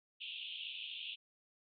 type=band-pass noise; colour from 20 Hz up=pink; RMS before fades=-45 dBFS; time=0.2-1.16 s; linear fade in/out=20 ms; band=2600 to 3600 Hz; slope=96 dB/octave; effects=MP3 48 kbps